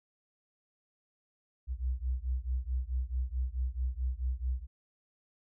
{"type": "beating tone pair", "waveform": "sine", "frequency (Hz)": [61.1, 65.7], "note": ["B1", "C2"], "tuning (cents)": [-18, 8], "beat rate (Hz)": 4.6, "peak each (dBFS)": [-33, -34], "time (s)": [1.67, 4.67], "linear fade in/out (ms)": 50, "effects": []}